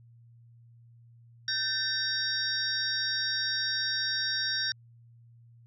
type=tone cluster; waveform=sine; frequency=1547 / 1786 / 3735 / 4682 / 5550 Hz; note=G6 / A6 / A#7 / D8 / F8; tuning=-23 / +25 / +3 / -6 / -12 cents; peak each=-34 / -38 / -35 / -36 / -31 dBFS; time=1.48-4.72 s; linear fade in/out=2 ms; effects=added 117 Hz sine -53 dBFS peak until 5.66 s